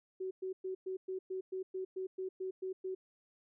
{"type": "tone bursts", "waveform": "sine", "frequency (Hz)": 375.8, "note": "F#4", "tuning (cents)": 27, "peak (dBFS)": -36, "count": 13, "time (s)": [0.2, 2.95], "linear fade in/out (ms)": 10, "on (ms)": 110, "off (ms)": 110, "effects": []}